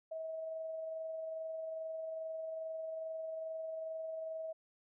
sine tone with amplitude modulation, 643 Hz, E5, 43 cents flat, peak -38 dBFS, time 0.11-4.53 s, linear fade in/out 10 ms, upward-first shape sine, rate 22.4 Hz, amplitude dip 25%, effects none

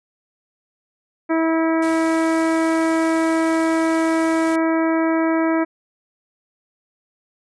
harmonic tone, 324.6 Hz, E4, 27 cents flat, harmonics 1 / 2 / 3 / 4 / 5 / 6 / 7, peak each -17 / -23 / -27 / -29 / -31 / -33 / -34 dBFS, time 1.29-5.65 s, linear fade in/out 20 ms
white noise, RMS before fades -35 dBFS, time 1.82-4.56 s, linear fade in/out 5 ms
effects resampled to 22050 Hz

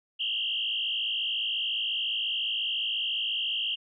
sine tone with frequency modulation, 3000 Hz, F#7, 23 cents sharp, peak -27 dBFS, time 0.19-3.76 s, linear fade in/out 20 ms, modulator 54.3 Hz, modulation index 4.3, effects none

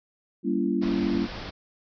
sine chord, G diminished seventh, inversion none, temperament just, 196 / 235.2 / 282.2 / 338.7 Hz, G3 / Bb3 / Db4 / Fb4, 0 / +16 / +31 / +47 cents, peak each -28 dBFS, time 0.43-1.28 s, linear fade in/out 50 ms
pink low-pass noise, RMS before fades -37 dBFS, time 0.81-1.51 s, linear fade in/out 20 ms, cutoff 5400 Hz, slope 96 dB/octave
effects none

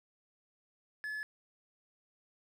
triangle tone, 1716 Hz, A6, 44 cents flat, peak -35 dBFS, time 1.04-1.23 s, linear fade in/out 0 ms, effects 11-bit

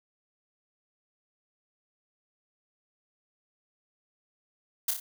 blue noise with echo, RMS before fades -26 dBFS, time 4.88-4.91 s, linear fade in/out 5 ms, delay 30 ms, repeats 3, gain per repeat -5 dB, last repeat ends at 5 s, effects none

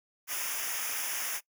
white noise with comb filter, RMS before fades -34 dBFS, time 0.27-1.41 s, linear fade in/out 50 ms, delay 0.24 ms, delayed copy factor -0.95, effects noise-tail reverb RT60 0.1 s tail -21 dB re dry

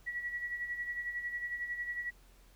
sine tone with tremolo, 1934 Hz, B6, 37 cents flat, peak -33 dBFS, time 0.06-2.11 s, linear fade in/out 20 ms, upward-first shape sine, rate 11 Hz, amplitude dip 60%, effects added 43 Hz sine -59 dBFS peak until 2.55 s + pink hiss -65 dBFS RMS until 2.55 s

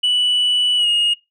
sine tone with pitch glide, 2960 to 2862 Hz, F#7 to F7, 0 to +42 cents, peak -11 dBFS, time 0.03-1.14 s, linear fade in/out 10 ms, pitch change -58 cents, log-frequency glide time 0.77-0.87 s, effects noise-tail reverb RT60 0.2 s tail -18 dB re dry + tanh soft clip ceiling -12 dBFS

